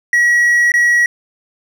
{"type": "tone with dropouts", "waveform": "triangle", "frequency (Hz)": 1917, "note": "A#6", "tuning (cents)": 48, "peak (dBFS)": -7, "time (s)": [0.13, 1.06], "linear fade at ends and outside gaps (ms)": 2, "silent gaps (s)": [0.719, 0.739], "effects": []}